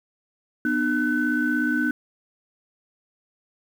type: tone cluster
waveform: sine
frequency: 246.1 / 302.8 / 1509 Hz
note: B3 / D#4 / F#6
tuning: -6 / -47 / +34 cents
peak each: -24 dBFS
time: 0.65-1.91 s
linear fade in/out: 2 ms
effects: tanh soft clip ceiling -11 dBFS + 8-bit